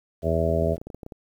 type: harmonic tone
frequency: 81.9 Hz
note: E2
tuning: 11 cents flat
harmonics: 1 / 2 / 3 / 4 / 5 / 6 / 7 / 8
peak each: -26 / -28 / -32 / -35 / -28 / -32 / -28 / -26 dBFS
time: 0.22-0.77 s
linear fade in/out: 50 ms
type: clicks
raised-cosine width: 2 ms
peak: -24 dBFS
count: 12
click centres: 0.494 / 0.624 / 0.668 / 0.735 / 0.78 / 0.815 / 0.87 / 0.902 / 0.946 / 1.032 / 1.064 / 1.122 s
effects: 9-bit